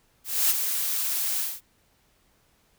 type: noise with ADSR envelope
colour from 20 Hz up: blue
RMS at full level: -20 dBFS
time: 0.24-1.61 s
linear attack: 260 ms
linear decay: 25 ms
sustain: -7 dB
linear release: 210 ms
effects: pink hiss -65 dBFS RMS until 2.78 s